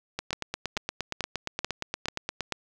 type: two click trains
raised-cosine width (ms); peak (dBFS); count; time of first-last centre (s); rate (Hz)
0.2; -13 / -11; 20 / 6; 0.19-2.407 / 0.33-2.523; 8.57 / 2.28
effects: none